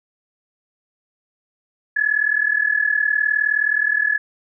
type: tone with amplitude modulation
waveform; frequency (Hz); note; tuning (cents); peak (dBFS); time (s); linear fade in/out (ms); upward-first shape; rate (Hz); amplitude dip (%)
sine; 1705; G#6; +45; -12; 1.96-4.18; 10; sine; 39.3; 85
effects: none